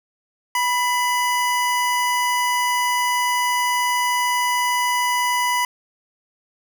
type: tone pair together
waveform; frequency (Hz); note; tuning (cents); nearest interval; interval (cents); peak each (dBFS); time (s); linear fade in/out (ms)
square; 979.8 / 2010; B5 / B6; -14 / +30; octave; 1244; -20 / -24; 0.55-5.65; 2
effects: none